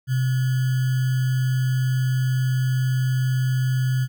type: tone with sample-and-hold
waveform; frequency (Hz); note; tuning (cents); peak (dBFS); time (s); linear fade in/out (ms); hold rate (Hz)
sine; 128.9; C3; -26; -18; 0.07-4.08; 50; 1575
effects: none